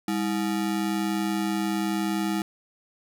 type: ring-modulated tone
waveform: square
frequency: 261.6 Hz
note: C4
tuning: in tune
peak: -22 dBFS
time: 0.08-2.42 s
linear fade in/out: 2 ms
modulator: 60.4 Hz
effects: none